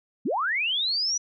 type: linear sweep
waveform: sine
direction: up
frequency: 164.81 to 5960 Hz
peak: -23 dBFS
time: 0.25-1.18 s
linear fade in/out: 10 ms
effects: none